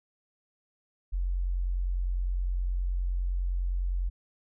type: tone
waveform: sine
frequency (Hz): 44.9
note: F1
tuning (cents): +49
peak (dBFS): -26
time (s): 1.12-4.1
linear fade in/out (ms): 20
effects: none